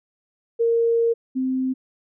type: tone pair in turn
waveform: sine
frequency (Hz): 463 / 259.8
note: A#4 / C4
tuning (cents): -12 / -12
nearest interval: minor seventh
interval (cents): 1000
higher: first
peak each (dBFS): -16 / -20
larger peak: first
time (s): 0.59-1.14 / 1.35-1.74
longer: first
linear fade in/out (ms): 20
effects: none